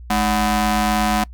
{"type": "ring-modulated tone", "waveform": "sawtooth", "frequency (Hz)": 262.8, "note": "C4", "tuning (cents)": 8, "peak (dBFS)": -9, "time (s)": [0.1, 1.24], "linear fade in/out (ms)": 5, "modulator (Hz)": 474, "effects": ["noise-tail reverb RT60 0.1 s tail -23 dB re dry", "added 60 Hz sine -34 dBFS peak until 1.33 s"]}